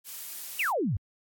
blue noise, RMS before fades -39 dBFS, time 0.04-0.73 s, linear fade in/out 50 ms
sine exponential sweep, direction down, 2997 to 83.5 Hz, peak -25 dBFS, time 0.59-0.97 s, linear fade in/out 5 ms
effects AAC 64 kbps

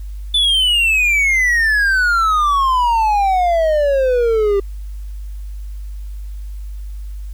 triangle exponential sweep, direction down, 3520 to 392 Hz, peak -10 dBFS, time 0.34-4.6 s, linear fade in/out 5 ms, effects added 50 Hz sine -25 dBFS peak until 7.33 s + white hiss -53 dBFS RMS until 7.33 s

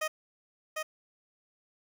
15% pulse tone with echo, 622.3 Hz, D#5, in tune, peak -23 dBFS, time 0.01-0.08 s, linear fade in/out 10 ms, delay 750 ms, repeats 1, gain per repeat -3 dB, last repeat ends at 0.83 s, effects none

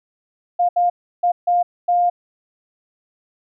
sine tone bursts at uneven times, 705 Hz, F5, 16 cents sharp, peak -13 dBFS, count 5, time 0.59-0.69 / 0.76-0.9 / 1.23-1.32 / 1.47-1.63 / 1.88-2.1 s, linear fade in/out 10 ms, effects none

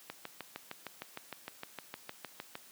click train, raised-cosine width 0.3 ms, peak -24 dBFS, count 17, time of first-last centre 0.1-2.554 s, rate 6.52 Hz, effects white hiss -57 dBFS RMS until 2.71 s + high-pass 150 Hz 12 dB/octave

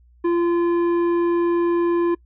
sine tone with tanh clipping, 343.6 Hz, F4, 28 cents flat, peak -18 dBFS, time 0.24-2.15 s, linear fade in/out 10 ms, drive 10 dB, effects noise-tail reverb RT60 0.1 s tail -25 dB re dry + added 60 Hz sine -50 dBFS peak until 2.25 s

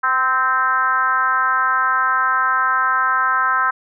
sine tone with frequency modulation, 1300 Hz, E6, 24 cents flat, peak -14 dBFS, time 0.03-3.71 s, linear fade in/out 10 ms, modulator 264 Hz, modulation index 1.3, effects none

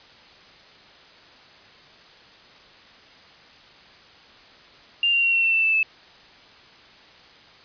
sine tone with pitch steps, 2794 / 2768 / 2743 / 2718 / 2693 / 2668 / 2643 / 2619 Hz, F7 / F7 / F7 / F7 / E7 / E7 / E7 / E7, 0 / -16 / -32 / -48 / +36 / +20 / +4 / -12 cents, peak -17 dBFS, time 5.03-5.83 s, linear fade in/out 2 ms, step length 100 ms, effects white hiss -49 dBFS RMS until 7.64 s + resampled to 11025 Hz

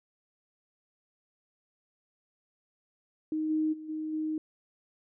sine tone with level steps, 311.5 Hz, D#4, 2 cents sharp, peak -28 / -25 / -40 / -32 / -29 dBFS, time 3.32-4.38 s, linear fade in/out 2 ms, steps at 3.49 / 3.72 / 3.88 / 4.12 s, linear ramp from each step 20 ms, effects none

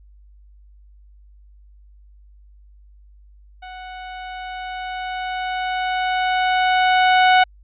sawtooth tone with level ramp, 740 Hz, F#5, in tune, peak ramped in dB -30 to -6 dBFS, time 3.62-7.44 s, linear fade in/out 10 ms, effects added 50 Hz sine -45 dBFS peak until 7.63 s + resampled to 8000 Hz

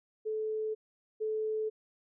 sine tone pair in turn, 434.3 / 434.3 Hz, A4 / A4, -23 / -23 cents, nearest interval unison, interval 0 cents, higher neither, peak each -31 / -30 dBFS, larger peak second, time 0.25-0.75 / 1.2-1.7 s, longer neither, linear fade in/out 20 ms, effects none

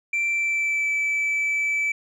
sine tone with pitch glide, 2349 to 2311 Hz, D7 to D7, 0 to -28 cents, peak -18 dBFS, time 0.13-1.92 s, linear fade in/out 5 ms, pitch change -28 cents, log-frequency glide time 0.27-0.9 s, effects tanh soft clip ceiling -20 dBFS

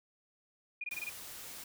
sine tone bursts, 2441 Hz, D#7, 34 cents flat, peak -36 dBFS, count 6, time 0.81-1.095 s, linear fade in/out 5 ms, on 30 ms, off 21 ms
white noise, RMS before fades -47 dBFS, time 0.91-1.64 s, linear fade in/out 5 ms
effects none

